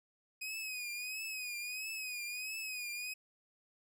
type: tone with vibrato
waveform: sawtooth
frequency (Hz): 2503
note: D#7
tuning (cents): +10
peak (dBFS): -36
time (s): 0.41-3.14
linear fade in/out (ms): 10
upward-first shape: triangle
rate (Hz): 1.5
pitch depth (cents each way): 87
effects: none